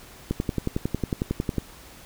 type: click train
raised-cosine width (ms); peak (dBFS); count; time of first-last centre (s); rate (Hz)
3; -11; 15; 0.31-1.583; 11
effects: pink hiss -47 dBFS RMS until 2.05 s